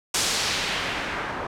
white noise with low-pass filter sweep, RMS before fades -27 dBFS, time 0.14-1.47 s, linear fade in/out 5 ms, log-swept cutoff 7800 to 1100 Hz, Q 1.1, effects none

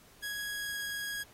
sawtooth tone with pitch glide, 1661.2 to 1651.6 Hz, G#6 to G#6, 0 to -10 cents, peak -32 dBFS, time 0.22-1.24 s, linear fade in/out 20 ms, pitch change -10 cents, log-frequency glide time 0.47-0.81 s, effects pink hiss -59 dBFS RMS until 1.33 s + AAC 48 kbps

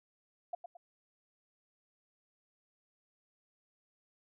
sine tone with echo, 698.5 Hz, F5, in tune, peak -34 dBFS, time 0.53-0.55 s, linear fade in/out 5 ms, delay 110 ms, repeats 2, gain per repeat -8 dB, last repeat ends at 0.77 s, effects none

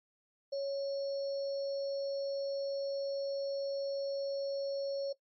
sine tone with sample-and-hold, 554.4 Hz, C#5, in tune, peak -32 dBFS, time 0.52-5.13 s, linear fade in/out 10 ms, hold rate 4900 Hz, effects noise-tail reverb RT60 0.1 s tail -17 dB re dry + MP3 32 kbps

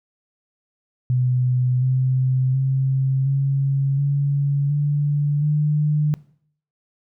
sine tone with pitch steps, 126 / 129.69 / 133.49 / 137.4 / 141.43 / 145.57 / 149.84 Hz, B2 / C3 / C3 / C#3 / C#3 / D3 / D3, +35 / -15 / +35 / -15 / +35 / -15 / +35 cents, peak -16 dBFS, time 1.1-6.14 s, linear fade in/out 0 ms, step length 720 ms, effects noise-tail reverb RT60 0.6 s tail -20 dB re dry

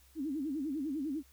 sine tone with vibrato, 291.3 Hz, D4, 14 cents flat, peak -33 dBFS, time 0.15-1.23 s, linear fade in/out 50 ms, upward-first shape sine, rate 10 Hz, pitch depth 190 cents each way, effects added 66 Hz sine -62 dBFS peak until 1.32 s + white hiss -65 dBFS RMS until 1.32 s

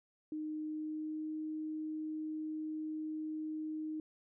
sine tone with pitch glide, 308.1 to 310.8 Hz, D#4 to D#4, -17 to -2 cents, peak -37 dBFS, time 0.32-4 s, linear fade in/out 2 ms, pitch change +15 cents, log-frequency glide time 0.65-1.34 s, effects none

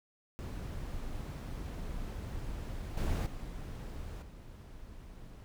brown noise with level steps, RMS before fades -40 / -32 / -42 / -49 dBFS, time 0.39-5.44 s, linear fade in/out 0 ms, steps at 2.97 / 3.26 / 4.22 s, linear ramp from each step 5 ms, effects none

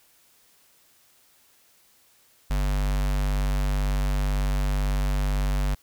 square tone with notch filter, 49 Hz, G1, in tune, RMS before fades -24 dBFS, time 2.5-5.75 s, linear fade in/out 10 ms, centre 370 Hz, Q 1.7, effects white hiss -60 dBFS RMS until 5.82 s

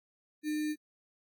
sine tone with sample-and-hold, 304.1 Hz, D#4, 40 cents flat, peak -30 dBFS, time 0.43-0.76 s, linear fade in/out 50 ms, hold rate 2100 Hz, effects AAC 64 kbps

